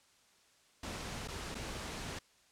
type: noise with dropouts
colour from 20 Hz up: pink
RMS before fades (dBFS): -42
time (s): 0.83-2.19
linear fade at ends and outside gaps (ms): 5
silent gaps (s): 1.276-1.283 / 1.546-1.551
effects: white hiss -67 dBFS RMS until 2.51 s + low-pass 8000 Hz 12 dB/octave